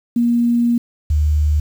sine tone pair in turn, 237.2 / 75.23 Hz, A#3 / D2, +30 / +42 cents, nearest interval octave + minor sixth, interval 1988 cents, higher first, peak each -12 dBFS, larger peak neither, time 0.16-0.78 / 1.1-1.6 s, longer first, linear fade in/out 5 ms, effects 7-bit

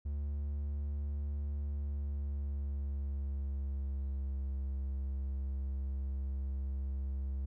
triangle tone with pitch glide, 71.9 to 67.47 Hz, D2 to C#2, -36 to -46 cents, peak -32 dBFS, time 0.05-7.46 s, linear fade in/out 10 ms, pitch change -110 cents, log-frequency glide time 1.53-4.48 s, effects none

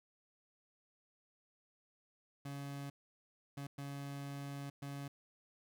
30% pulse tone bursts at uneven times, 140.6 Hz, C#3, 25 cents sharp, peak -40 dBFS, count 4, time 2.45-2.9 / 3.57-3.67 / 3.78-4.7 / 4.82-5.08 s, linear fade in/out 5 ms, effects none

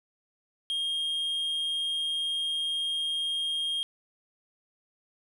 triangle tone, 3231 Hz, G#7, 48 cents flat, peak -26 dBFS, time 0.7-3.83 s, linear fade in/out 0 ms, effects none

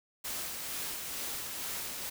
white noise with tremolo, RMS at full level -37 dBFS, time 0.24-2.1 s, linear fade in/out 10 ms, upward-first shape sine, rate 2.2 Hz, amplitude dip 30%, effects none

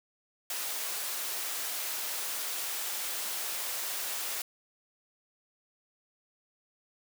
white high-pass noise, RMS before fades -35 dBFS, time 0.5-4.42 s, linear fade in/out 2 ms, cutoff 460 Hz, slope 12 dB/octave, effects none

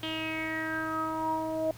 sawtooth tone with low-pass filter sweep, 317.9 Hz, D#4, 37 cents sharp, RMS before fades -32 dBFS, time 0.03-1.71 s, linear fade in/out 2 ms, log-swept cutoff 3200 to 650 Hz, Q 8.2, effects added 115 Hz sine -48 dBFS peak until 1.77 s + pink hiss -52 dBFS RMS until 1.77 s

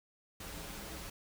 pink noise with comb filter, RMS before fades -45 dBFS, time 0.4-1.1 s, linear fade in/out 5 ms, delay 8.2 ms, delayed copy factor -0.7, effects none

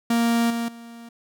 45% pulse tone with level steps, 233.1 Hz, A#3, in tune, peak -18 / -24 / -39 dBFS, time 0.1-1.09 s, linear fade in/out 5 ms, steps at 0.5 / 0.68 s, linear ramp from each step 5 ms, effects none

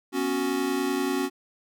square chord, B suspended second, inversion none, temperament equal, 246.9 / 277.2 / 370 Hz, B3 / C#4 / F#4, 0 / 0 / 0 cents, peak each -33 / -28 / -29 dBFS, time 0.12-1.3 s, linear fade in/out 50 ms, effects none

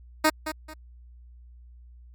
10% pulse tone with echo, 311.1 Hz, D#4, in tune, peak -9 dBFS, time 0.24-0.3 s, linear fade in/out 10 ms, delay 220 ms, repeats 2, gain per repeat -11 dB, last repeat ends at 0.74 s, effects added 60 Hz sine -46 dBFS peak until 2.14 s + MP3 96 kbps

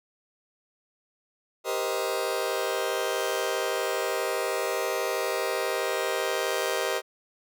sawtooth chord, C minor seventh, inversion second, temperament just, 392.4 / 470.9 / 523.3 / 627.9 Hz, G4 / Bb4 / C5 / Eb5, +2 / +18 / 0 / +16 cents, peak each -28 dBFS, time 1.64-7.02 s, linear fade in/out 50 ms, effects none

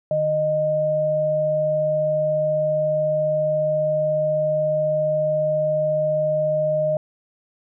sine tone pair together, 152.4 / 616.1 Hz, D#3 / D#5, -36 / -17 cents, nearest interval 2 octaves, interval 2419 cents, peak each -28 / -18 dBFS, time 0.11-6.97 s, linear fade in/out 2 ms, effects none

